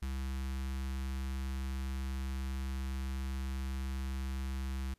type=tone with notch filter; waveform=square; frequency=66.2 Hz; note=C2; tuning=21 cents sharp; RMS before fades=-37 dBFS; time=0.02-4.94 s; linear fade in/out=5 ms; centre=540 Hz; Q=0.74; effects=pink hiss -75 dBFS RMS until 4.98 s + resampled to 32000 Hz